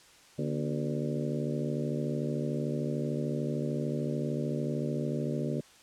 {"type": "harmonic tone with a mistuned harmonic", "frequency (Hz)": 73.42, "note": "D2", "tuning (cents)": 0, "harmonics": [2, 3, 4, 5, 6, 7, 8], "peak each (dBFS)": [-33, -35, -39, -38, -40, -42, -41], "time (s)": [0.38, 5.61], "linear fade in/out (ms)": 10, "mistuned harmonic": 3, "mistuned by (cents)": 120, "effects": ["white hiss -57 dBFS RMS until 5.82 s", "low-pass 8000 Hz 12 dB/octave"]}